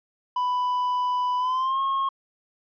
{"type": "tone with pitch glide", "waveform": "triangle", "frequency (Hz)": [993, 1082.9], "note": ["B5", "C#6"], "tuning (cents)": [9, -41], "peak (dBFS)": -20, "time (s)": [0.36, 2.09], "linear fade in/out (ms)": 5, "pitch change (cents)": 150, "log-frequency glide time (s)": [1.38, 1.81], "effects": ["resampled to 11025 Hz"]}